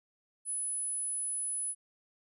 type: tone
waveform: sine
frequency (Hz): 10100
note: D#9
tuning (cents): +25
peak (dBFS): -31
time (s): 0.45-1.75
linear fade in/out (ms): 50
effects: tanh soft clip ceiling -29 dBFS